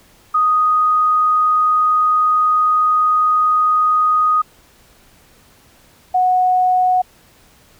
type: tone pair in turn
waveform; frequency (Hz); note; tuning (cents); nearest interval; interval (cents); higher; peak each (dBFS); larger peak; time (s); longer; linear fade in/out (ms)
sine; 1244.5 / 734.9; D#6 / F#5; 0 / -12; major sixth; 912; first; -11; neither; 0.34-4.42 / 6.14-7.02; first; 10
effects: pink hiss -50 dBFS RMS until 7.79 s